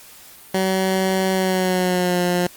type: tone with pitch glide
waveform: 15% pulse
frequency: 189.3 to 177.65 Hz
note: F#3 to F3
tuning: +40 to +30 cents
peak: -11 dBFS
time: 0.54-2.47 s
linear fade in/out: 5 ms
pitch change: -110 cents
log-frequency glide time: 1.32-2.21 s
effects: white hiss -44 dBFS RMS until 2.56 s + Opus 48 kbps